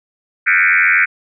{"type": "tone with frequency modulation", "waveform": "sine", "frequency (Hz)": 1892, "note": "A#6", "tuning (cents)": 25, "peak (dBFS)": -9, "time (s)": [0.46, 1.06], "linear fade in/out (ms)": 20, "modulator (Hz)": 88.5, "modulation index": 5.4, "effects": []}